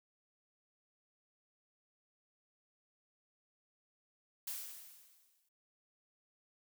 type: noise with exponential decay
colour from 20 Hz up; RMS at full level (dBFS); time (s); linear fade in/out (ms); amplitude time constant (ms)
blue; -40; 4.47-5.49; 5; 220
effects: none